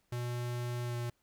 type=tone with pitch glide; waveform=square; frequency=121.4 to 119.87 Hz; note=B2 to A#2; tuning=-29 to +49 cents; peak=-35 dBFS; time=0.12-1.1 s; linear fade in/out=5 ms; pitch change=-22 cents; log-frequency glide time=0.84-0.96 s; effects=pink hiss -75 dBFS RMS until 1.22 s